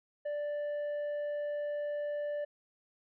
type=tone with tanh clipping; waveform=triangle; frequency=587.3 Hz; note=D5; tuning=in tune; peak=-34 dBFS; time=0.25-2.45 s; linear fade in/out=10 ms; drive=9 dB; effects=none